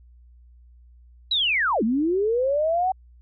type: linear two-way sweep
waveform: sine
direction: down then up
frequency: 3999 to 207.7 to 766 Hz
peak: -19 dBFS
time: 1.31-2.92 s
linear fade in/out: 5 ms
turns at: 1.83 s
effects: added 60 Hz sine -48 dBFS peak until 3.21 s